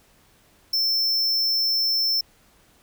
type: tone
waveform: square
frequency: 5340 Hz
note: E8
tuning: 22 cents sharp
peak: -20 dBFS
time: 0.73-2.21 s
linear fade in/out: 5 ms
effects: pink hiss -58 dBFS RMS until 2.82 s